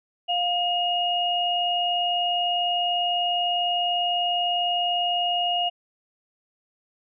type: tone pair together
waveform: sine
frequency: 705 / 2862 Hz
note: F5 / F7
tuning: +16 / +42 cents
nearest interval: 2 octaves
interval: 2426 cents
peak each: -24 dBFS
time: 0.28-5.7 s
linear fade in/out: 20 ms
effects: none